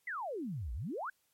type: exponential two-way sweep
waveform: sine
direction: down then up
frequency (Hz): 2093 to 53.2 to 1641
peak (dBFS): -36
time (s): 0.07-1.1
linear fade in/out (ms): 5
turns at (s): 0.73
effects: white hiss -75 dBFS RMS until 1.33 s + MP3 64 kbps